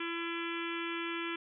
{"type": "harmonic tone", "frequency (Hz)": 336.8, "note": "E4", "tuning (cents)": 37, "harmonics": [1, 3, 4, 5, 6, 7, 8, 9, 10], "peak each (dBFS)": [-38, -45, -43, -45, -47, -42, -47, -47, -49], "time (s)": [0, 1.36], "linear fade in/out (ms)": 5, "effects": []}